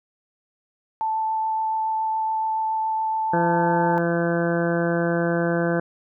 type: tone with vibrato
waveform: sine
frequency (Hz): 880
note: A5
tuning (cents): 0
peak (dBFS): -21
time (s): 1.01-3.98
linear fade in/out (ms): 0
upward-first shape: triangle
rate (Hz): 7.1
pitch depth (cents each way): 9
type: harmonic tone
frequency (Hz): 170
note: F3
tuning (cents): -46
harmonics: 1 / 2 / 3 / 4 / 5 / 6 / 7 / 8 / 9 / 10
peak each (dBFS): -24 / -25 / -25 / -29 / -38 / -38 / -38 / -40 / -30 / -38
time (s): 3.33-5.8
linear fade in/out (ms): 5
effects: none